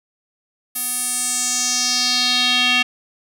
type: tone with band-pass filter sweep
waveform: square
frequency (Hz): 248.7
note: B3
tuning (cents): +12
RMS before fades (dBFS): -19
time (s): 0.75-2.83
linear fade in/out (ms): 10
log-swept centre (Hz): 12000 to 2800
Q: 3.3
effects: none